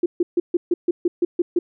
sine tone bursts, 349.2 Hz, F4, in tune, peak -14 dBFS, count 10, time 0.03-1.59 s, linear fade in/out 5 ms, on 30 ms, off 140 ms, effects none

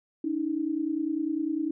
sine tone pair together, 289.2 / 319.2 Hz, D4 / D#4, -27 / +44 cents, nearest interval major second, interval 171 cents, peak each -30 / -28 dBFS, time 0.24-1.71 s, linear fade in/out 5 ms, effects none

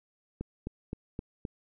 click train, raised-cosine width 3 ms, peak -22 dBFS, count 5, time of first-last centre 0.41-1.452 s, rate 3.84 Hz, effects none

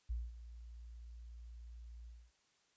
sine tone with ADSR envelope, 58.27 Hz, A#1, in tune, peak -35 dBFS, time 0.09-2.32 s, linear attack 16 ms, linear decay 210 ms, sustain -14 dB, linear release 250 ms, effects white hiss -75 dBFS RMS until 2.76 s + resampled to 16000 Hz

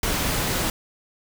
pink noise, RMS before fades -24 dBFS, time 0.03-0.7 s, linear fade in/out 2 ms, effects none

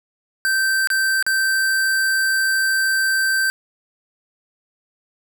square tone with dropouts, 1557 Hz, G6, 12 cents flat, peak -17 dBFS, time 0.45-3.5 s, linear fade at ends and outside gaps 0 ms, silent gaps 0.873-0.902 / 1.226-1.265 s, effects none

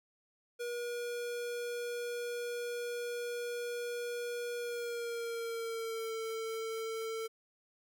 square tone with pitch glide, 480 to 447.9 Hz, B4 to A4, -49 to +31 cents, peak -37 dBFS, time 0.59-7.28 s, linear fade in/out 20 ms, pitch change -120 cents, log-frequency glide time 4.57-6.13 s, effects none

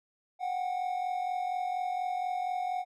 triangle tone pair together, 730 / 774.2 Hz, F#5 / G5, -24 / -22 cents, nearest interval minor second, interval 102 cents, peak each -29 / -35 dBFS, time 0.39-2.85 s, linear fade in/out 50 ms, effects none

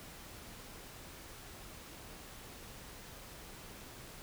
silence, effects pink hiss -51 dBFS RMS until 4.22 s

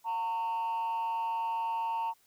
sine tone with frequency modulation, 912 Hz, A#5, 38 cents flat, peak -27 dBFS, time 0.04-2.14 s, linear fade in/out 50 ms, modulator 192 Hz, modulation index 0.31, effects tanh soft clip ceiling -29 dBFS + white hiss -67 dBFS RMS until 2.26 s

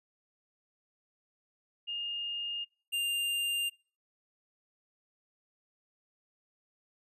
sine / square tone pair in turn, 2831 / 2800 Hz, F7 / F7, +23 / +4 cents, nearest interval unison, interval 19 cents, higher first, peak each -34 / -30 dBFS, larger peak second, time 1.87-2.65 / 2.92-3.7 s, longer neither, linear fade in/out 20 ms, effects noise-tail reverb RT60 0.4 s tail -25 dB re dry + resampled to 32000 Hz

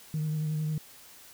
sine tone with vibrato, 154.3 Hz, D#3, 14 cents flat, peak -26 dBFS, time 0.14-0.78 s, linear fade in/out 2 ms, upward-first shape sine, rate 11 Hz, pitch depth 25 cents each way, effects tanh soft clip ceiling -25 dBFS + white hiss -52 dBFS RMS until 1.33 s

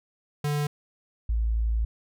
square / sine tone pair in turn, 146.83 / 55.8 Hz, D3 / A1, 0 / +25 cents, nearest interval octave + perfect fourth, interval 1675 cents, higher first, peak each -25 / -22 dBFS, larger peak second, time 0.44-0.67 / 1.29-1.85 s, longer second, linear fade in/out 5 ms, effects none

